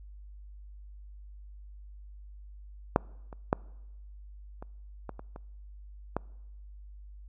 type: clicks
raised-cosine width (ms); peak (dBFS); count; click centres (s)
1; -7 / -30 / -9 / -28 / -23 / -28 / -29 / -15; 8; 2.961 / 3.328 / 3.529 / 4.625 / 5.093 / 5.194 / 5.361 / 6.166
effects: noise-tail reverb RT60 1.0 s tail -25 dB re dry + added 50 Hz sine -45 dBFS peak until 7.28 s